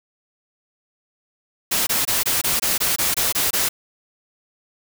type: noise bursts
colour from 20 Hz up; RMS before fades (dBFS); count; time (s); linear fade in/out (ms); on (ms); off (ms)
white; -20; 11; 1.71-3.69; 10; 160; 22
effects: none

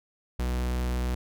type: tone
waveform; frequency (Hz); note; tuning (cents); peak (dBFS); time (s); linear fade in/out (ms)
45% pulse; 61.74; B1; 0; -26; 0.39-1.15; 5
effects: none

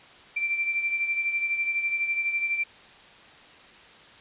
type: beating tone pair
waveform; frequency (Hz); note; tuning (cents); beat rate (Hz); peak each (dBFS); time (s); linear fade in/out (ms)
sine; 2349 / 2361; D7 / D7; 0 / +9; 12; -25 / -33; 0.36-2.64; 10
effects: white hiss -50 dBFS RMS until 4.2 s + resampled to 8000 Hz

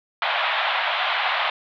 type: band-pass noise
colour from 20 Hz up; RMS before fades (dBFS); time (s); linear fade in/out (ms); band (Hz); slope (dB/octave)
pink; -23; 0.22-1.5; 2; 660 to 3700; 48
effects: none

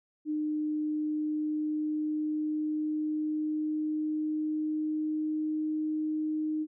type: tone with pitch glide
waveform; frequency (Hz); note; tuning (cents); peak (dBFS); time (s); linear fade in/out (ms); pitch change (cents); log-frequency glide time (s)
sine; 304.2 to 309; D#4 to D#4; -39 to -12; -28; 0.25-6.67; 50; +27; 0.82-5.68
effects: none

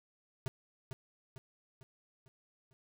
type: tone with echo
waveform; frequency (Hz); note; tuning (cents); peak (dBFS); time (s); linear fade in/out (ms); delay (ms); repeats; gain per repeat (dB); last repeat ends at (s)
square; 130.81; C3; 0; -34; 0.46-0.48; 0; 450; 5; -6; 2.73
effects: none

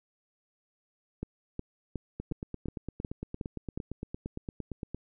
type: two click trains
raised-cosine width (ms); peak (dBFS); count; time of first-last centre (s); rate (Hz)
3; -23 / -21; 25 / 8; 2.2-4.946 / 1.23-3.775; 8.74 / 2.75
effects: none

